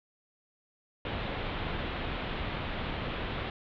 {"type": "low-pass noise", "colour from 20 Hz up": "pink", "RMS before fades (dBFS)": -35, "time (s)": [1.05, 3.5], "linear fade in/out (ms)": 2, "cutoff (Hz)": 3700, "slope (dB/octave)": 48, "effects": []}